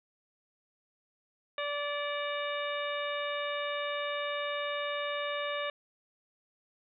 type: harmonic tone with a mistuned harmonic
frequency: 580 Hz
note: D5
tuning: 22 cents flat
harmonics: 1 / 2 / 3 / 4 / 5 / 6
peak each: -35 / -38 / -40 / -41 / -42 / -43 dBFS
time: 1.58-5.7 s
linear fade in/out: 2 ms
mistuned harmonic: 6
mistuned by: +87 cents
effects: none